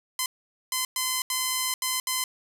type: tone bursts at uneven times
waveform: 5% pulse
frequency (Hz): 1027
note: C6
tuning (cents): -33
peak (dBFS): -13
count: 6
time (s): 0.19-0.26 / 0.72-0.85 / 0.96-1.22 / 1.3-1.74 / 1.82-2 / 2.07-2.24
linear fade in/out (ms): 2
effects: none